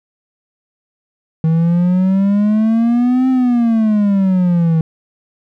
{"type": "exponential two-way sweep", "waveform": "triangle", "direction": "up then down", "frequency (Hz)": [159.1, 261.6, 159.1], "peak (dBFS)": -8, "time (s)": [1.44, 4.81], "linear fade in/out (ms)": 2, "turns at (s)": 3.29, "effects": []}